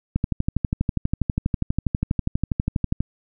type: click train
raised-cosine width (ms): 5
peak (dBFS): -8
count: 36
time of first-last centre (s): 0.16-3.006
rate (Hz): 12.3
effects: none